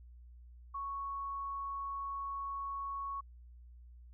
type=tone; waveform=sine; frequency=1108.7 Hz; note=C#6; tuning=in tune; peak=-37 dBFS; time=0.74-3.21 s; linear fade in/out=10 ms; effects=added 60 Hz sine -52 dBFS peak until 4.13 s